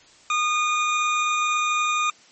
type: tone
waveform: 25% pulse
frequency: 1224 Hz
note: D#6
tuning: 29 cents flat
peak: -16 dBFS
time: 0.3-2.1 s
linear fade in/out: 2 ms
effects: white hiss -52 dBFS RMS until 2.31 s + MP3 32 kbps